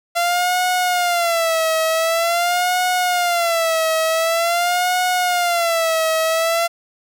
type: tone with vibrato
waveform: sawtooth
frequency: 684 Hz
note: F5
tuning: 36 cents flat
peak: -12 dBFS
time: 0.15-6.68 s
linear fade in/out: 20 ms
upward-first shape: sine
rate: 0.46 Hz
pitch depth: 110 cents each way
effects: none